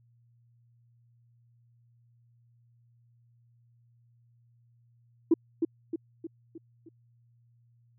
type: tone with echo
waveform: sine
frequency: 330 Hz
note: E4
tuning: 2 cents sharp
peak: -16 dBFS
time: 5.31-5.34 s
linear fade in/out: 5 ms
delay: 310 ms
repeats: 5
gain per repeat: -6 dB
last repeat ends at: 6.89 s
effects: tanh soft clip ceiling -13 dBFS + added 118 Hz sine -61 dBFS peak until 7.98 s